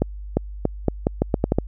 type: accelerating click train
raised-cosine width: 2 ms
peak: -4 dBFS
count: 10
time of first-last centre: 0.02-1.586 s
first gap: 350 ms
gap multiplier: 0.81
effects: added 50 Hz sine -31 dBFS peak until 1.67 s